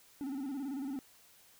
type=tone with vibrato; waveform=triangle; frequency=273.5 Hz; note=C#4; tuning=23 cents flat; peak=-34 dBFS; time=0.21-0.99 s; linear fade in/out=0 ms; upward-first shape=square; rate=18 Hz; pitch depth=87 cents each way; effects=white hiss -62 dBFS RMS until 1.59 s